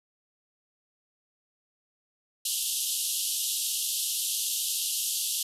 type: band-pass noise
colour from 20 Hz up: white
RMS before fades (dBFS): -30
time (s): 2.45-5.43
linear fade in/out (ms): 5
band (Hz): 2800 to 13000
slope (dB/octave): 96
effects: none